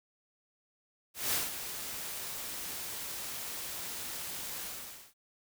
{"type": "noise with ADSR envelope", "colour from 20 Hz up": "white", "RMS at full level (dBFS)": -30, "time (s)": [1.14, 5.14], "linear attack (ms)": 190, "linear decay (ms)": 170, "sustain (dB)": -10, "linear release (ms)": 510, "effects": []}